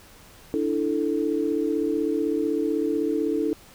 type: chord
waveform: sine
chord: D suspended second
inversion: none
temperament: equal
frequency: 293.7 / 329.6 / 440 Hz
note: D4 / E4 / A4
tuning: 0 / 0 / 0 cents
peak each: -26 dBFS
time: 0.54-3.53 s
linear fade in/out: 0 ms
effects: pink hiss -50 dBFS RMS until 3.74 s